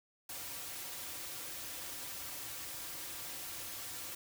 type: noise with comb filter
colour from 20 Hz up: white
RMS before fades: -44 dBFS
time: 0.29-4.15 s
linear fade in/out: 5 ms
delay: 4.7 ms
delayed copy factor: -0.55
effects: none